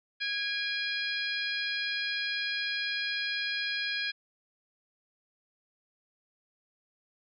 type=harmonic tone with a mistuned harmonic; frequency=824 Hz; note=G#5; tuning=14 cents flat; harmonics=2 / 3 / 4 / 5 / 6; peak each=-34 / -36 / -37 / -38 / -39 dBFS; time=0.2-4.12 s; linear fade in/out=20 ms; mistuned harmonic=3; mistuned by=-44 cents; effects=none